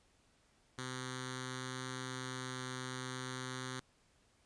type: tone with notch filter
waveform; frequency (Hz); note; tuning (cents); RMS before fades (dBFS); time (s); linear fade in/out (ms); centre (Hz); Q
5% pulse; 128.5; C3; -31; -43; 0.78-3.8; 5; 670; 0.67
effects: pink hiss -71 dBFS RMS until 4.45 s + resampled to 22050 Hz